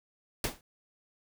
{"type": "noise with exponential decay", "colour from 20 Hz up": "pink", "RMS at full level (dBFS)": -27, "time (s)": [0.44, 0.61], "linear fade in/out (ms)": 2, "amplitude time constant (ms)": 36, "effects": []}